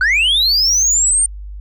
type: linear sweep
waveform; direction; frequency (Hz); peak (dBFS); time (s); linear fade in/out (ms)
sine; up; 1447 to 8950; -8; 0.01-1.26; 2
effects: tanh soft clip ceiling -10 dBFS + added 50 Hz sine -27 dBFS peak until 1.6 s